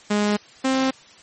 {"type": "tone pair in turn", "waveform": "sawtooth", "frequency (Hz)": [207.7, 263.9], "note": ["G#3", "C4"], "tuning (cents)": [0, 15], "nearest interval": "major third", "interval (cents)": 415, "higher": "second", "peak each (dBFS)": -14, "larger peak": "neither", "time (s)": [[0.1, 0.37], [0.64, 0.91]], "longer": "neither", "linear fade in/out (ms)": 10, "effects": ["white hiss -48 dBFS RMS until 1.22 s", "MP3 32 kbps"]}